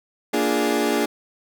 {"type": "chord", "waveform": "30% pulse", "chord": "Bb dominant seventh", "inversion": "none", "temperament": "equal", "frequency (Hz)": [233.1, 293.7, 349.2, 415.3], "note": ["Bb3", "D4", "F4", "Ab4"], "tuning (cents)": [0, 0, 0, 0], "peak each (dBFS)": [-23, -21, -24, -21], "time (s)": [0.33, 1.06], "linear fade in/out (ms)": 10, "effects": []}